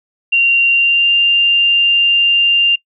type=tone with pitch glide; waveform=sine; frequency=2765 to 2792 Hz; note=F7 to F7; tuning=-18 to -1 cents; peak=-8 dBFS; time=0.32-2.76 s; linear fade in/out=10 ms; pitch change=+17 cents; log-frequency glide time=0.7-1.1 s; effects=noise-tail reverb RT60 0.1 s tail -24 dB re dry